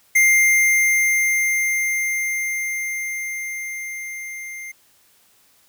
square tone with level ramp, 2100 Hz, C7, 6 cents sharp, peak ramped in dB -12 to -32 dBFS, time 0.15-4.72 s, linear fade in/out 10 ms, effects white hiss -57 dBFS RMS until 5.68 s

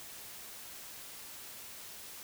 silence, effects white hiss -48 dBFS RMS until 2.23 s

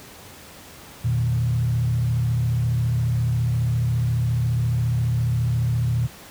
sine tone with frequency modulation, 118.3 Hz, A#2, 26 cents sharp, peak -18 dBFS, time 1.04-6.07 s, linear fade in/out 10 ms, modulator 34.5 Hz, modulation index 0.72, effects pink hiss -43 dBFS RMS until 6.3 s + high-pass 60 Hz 12 dB/octave

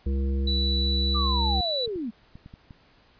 harmonic tone, 67.6 Hz, C#2, 43 cents flat, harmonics 1 / 3 / 5 / 7, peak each -23 / -33 / -37 / -40 dBFS, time 0.06-1.61 s, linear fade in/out 5 ms
sine tone, 3951 Hz, B7, in tune, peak -26 dBFS, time 0.47-1.86 s, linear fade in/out 5 ms
sine linear sweep, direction down, 1212 to 203.3 Hz, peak -28 dBFS, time 1.14-2.11 s, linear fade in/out 20 ms
clicks, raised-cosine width 5 ms, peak -31 dBFS, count 6, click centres 1.877 / 1.959 / 2.355 / 2.461 / 2.539 / 2.708 s
effects pink hiss -59 dBFS RMS until 3.19 s + resampled to 11025 Hz

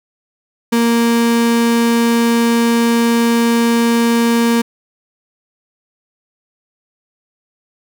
35% pulse tone, 233.1 Hz, A#3, in tune, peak -9 dBFS, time 0.72-4.62 s, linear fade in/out 10 ms, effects none

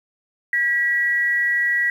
sine tone pair together, 1632 / 1934.6 Hz, G#6 / B6, -31 / -36 cents, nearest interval minor third, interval 295 cents, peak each -27 / -17 dBFS, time 0.53-1.9 s, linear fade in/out 2 ms, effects 8-bit

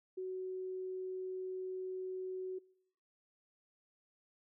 sine tone, 372.7 Hz, F#4, 13 cents sharp, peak -38 dBFS, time 0.17-2.59 s, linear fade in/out 10 ms, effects noise-tail reverb RT60 0.8 s tail -26 dB re dry

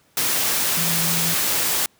sine tone in noise, 166.3 Hz, E3, 16 cents sharp, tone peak -26 dBFS, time 0.77-1.34 s, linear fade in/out 2 ms, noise white, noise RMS -21 dBFS, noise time 0.17-1.86 s, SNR -8 dB, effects pink hiss -59 dBFS RMS until 1.99 s + high-pass 100 Hz 12 dB/octave

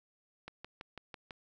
click train, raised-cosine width 0.3 ms, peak -28 dBFS, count 6, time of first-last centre 0.48-1.308 s, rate 6.04 Hz, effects none

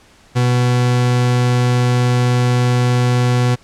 40% pulse tone, 123.47 Hz, B2, in tune, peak -11 dBFS, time 0.35-3.56 s, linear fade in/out 20 ms, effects pink hiss -48 dBFS RMS until 3.63 s + low-pass 8000 Hz 12 dB/octave

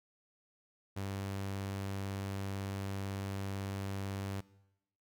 sawtooth tone, 98 Hz, G2, in tune, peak -33 dBFS, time 0.96-4.41 s, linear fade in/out 10 ms, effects noise-tail reverb RT60 0.9 s tail -20 dB re dry

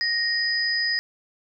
sine tone pair together, 1864.7 / 4978 Hz, A#6 / D#8, 0 / 0 cents, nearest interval octave + perfect fourth, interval 1700 cents, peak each -24 dBFS, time 0.01-0.99 s, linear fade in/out 0 ms, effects none

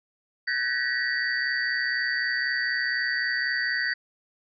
sine tone cluster, 1517 / 1662 / 1804 / 1928 / 4615 Hz, F#6 / G#6 / A6 / B6 / D8, +43 / +1 / +43 / -42 / -31 cents, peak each -31 / -34 / -32 / -27 / -33 dBFS, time 0.47-3.94 s, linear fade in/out 10 ms, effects none

